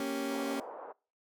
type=chord; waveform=30% pulse; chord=G diminished; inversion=first; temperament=equal; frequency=233.1 / 277.2 / 392 Hz; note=Bb3 / Db4 / G4; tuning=0 / 0 / 0 cents; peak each=-37 / -32 / -37 dBFS; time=0-0.6 s; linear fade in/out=2 ms
type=band-pass noise; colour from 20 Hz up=pink; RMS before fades=-45 dBFS; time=0.3-0.93 s; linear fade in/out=20 ms; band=480 to 1000 Hz; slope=24 dB/octave
effects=noise-tail reverb RT60 0.4 s tail -26 dB re dry